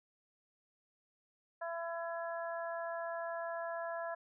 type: harmonic tone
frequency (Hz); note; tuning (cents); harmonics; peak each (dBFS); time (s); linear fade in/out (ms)
335.7; E4; +32; 2 / 3 / 4 / 5; -39 / -45 / -48 / -46; 1.61-4.15; 10
effects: none

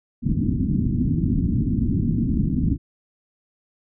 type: low-pass noise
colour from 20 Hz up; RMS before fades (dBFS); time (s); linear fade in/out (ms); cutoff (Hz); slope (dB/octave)
white; -21; 0.22-2.78; 50; 280; 48
effects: none

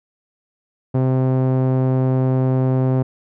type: tone with low-pass filter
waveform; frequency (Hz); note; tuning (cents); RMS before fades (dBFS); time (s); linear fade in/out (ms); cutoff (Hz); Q
sawtooth; 130; C3; -11; -17; 0.94-3.03; 10; 660; 0.77
effects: none

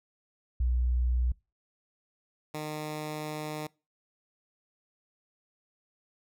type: tone pair in turn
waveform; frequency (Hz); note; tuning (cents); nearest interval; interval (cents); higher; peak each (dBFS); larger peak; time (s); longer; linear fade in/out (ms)
sine / 10% pulse; 61.3 / 152.74; B1 / D#3; -12 / -32; octave + major third; 1580; second; -24 / -26; first; 0.6-1.32 / 2.54-3.67; second; 5
effects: noise-tail reverb RT60 0.3 s tail -24 dB re dry

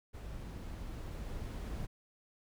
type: noise with level ramp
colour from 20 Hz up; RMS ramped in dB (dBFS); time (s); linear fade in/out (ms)
brown; -45 to -40; 0.13-1.87; 20
effects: none

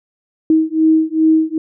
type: beating tone pair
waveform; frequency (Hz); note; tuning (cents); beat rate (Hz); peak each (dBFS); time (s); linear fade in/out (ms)
sine; 316.4 / 318.9; D#4 / D#4; +29 / +43; 2.5; -13; 0.5-1.58; 2
effects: none

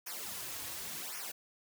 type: noise with flanger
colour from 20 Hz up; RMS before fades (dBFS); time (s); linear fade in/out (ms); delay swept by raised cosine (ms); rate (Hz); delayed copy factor
white; -42; 0.06-1.32; 10; 0.25 to 5.15; 0.9; -0.85
effects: none

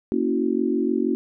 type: chord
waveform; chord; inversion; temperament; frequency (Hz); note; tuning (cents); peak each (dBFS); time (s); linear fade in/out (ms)
sine; F# dominant seventh; first; equal with one note detuned; 233.1 / 277.2 / 323.6 / 370; A#3 / C#4 / E4 / F#4; 0 / 0 / -32 / 0; -25; 0.12-1.15; 0
effects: none

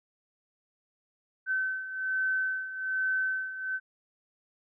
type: beating tone pair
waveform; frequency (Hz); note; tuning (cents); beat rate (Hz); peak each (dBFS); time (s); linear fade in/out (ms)
sine; 1529 / 1530.2; G6 / G6; -44 / -42; 1.2; -34 / -29; 1.46-3.8; 50
effects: none

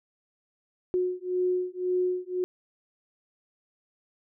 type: beating tone pair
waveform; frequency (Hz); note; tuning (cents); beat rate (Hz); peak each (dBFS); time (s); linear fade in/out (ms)
sine; 362.9 / 364.8; F#4 / F#4; -34 / -24; 1.9; -28; 0.94-2.44; 0
effects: none

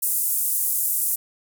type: band-pass noise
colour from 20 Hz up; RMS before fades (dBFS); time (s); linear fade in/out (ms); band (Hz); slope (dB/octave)
white; -23; 0.02-1.16; 10; 8800 to 16000; 24
effects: none

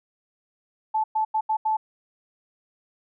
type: tone bursts at uneven times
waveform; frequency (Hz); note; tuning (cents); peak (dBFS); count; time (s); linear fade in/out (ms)
sine; 871; A5; -18; -20; 5; 0.94-1.04 / 1.15-1.25 / 1.34-1.41 / 1.49-1.57 / 1.65-1.77; 10
effects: none

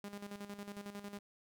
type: tone with tremolo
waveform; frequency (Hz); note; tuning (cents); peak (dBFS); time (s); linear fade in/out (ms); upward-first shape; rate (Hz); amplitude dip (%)
sawtooth; 202.8; G#3; -41; -39; 0.04-1.19; 2; square; 11; 65
effects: none

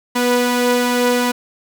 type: tone pair together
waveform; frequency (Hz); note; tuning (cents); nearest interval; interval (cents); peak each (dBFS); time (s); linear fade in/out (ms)
sawtooth; 244.6 / 491.9; B3 / B4; -16 / -7; octave; 1209; -13; 0.15-1.32; 10
effects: none

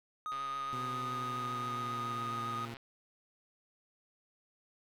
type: tone with vibrato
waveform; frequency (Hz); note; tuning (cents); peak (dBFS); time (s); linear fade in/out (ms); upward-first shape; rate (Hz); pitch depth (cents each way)
triangle; 1242; D#6; -3; -34; 0.26-2.65; 0; square; 7.3; 11
type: click train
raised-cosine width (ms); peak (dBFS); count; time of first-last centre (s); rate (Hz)
0.3; -32; 334; 0.32-2.769; 136
type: tone with pitch glide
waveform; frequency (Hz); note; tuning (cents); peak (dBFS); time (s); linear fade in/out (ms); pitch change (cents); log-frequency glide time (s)
20% pulse; 125.8 to 116.7; B2 to A#2; +32 to +2; -37; 0.73-2.74; 0; -130; 1-2.4
effects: none

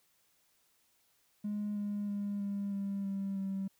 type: tone with pitch steps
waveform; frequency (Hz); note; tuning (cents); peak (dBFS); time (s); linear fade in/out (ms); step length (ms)
triangle; 207.7 / 205.3 / 203 / 200.6 / 198.32 / 196.04 / 193.79; G#3 / G#3 / G#3 / G3 / G3 / G3 / G3; 0 / -20 / -39 / +40 / +20 / 0 / -20; -30; 1.44-3.68; 10; 320
effects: tanh soft clip ceiling -30 dBFS + white hiss -72 dBFS RMS until 3.79 s

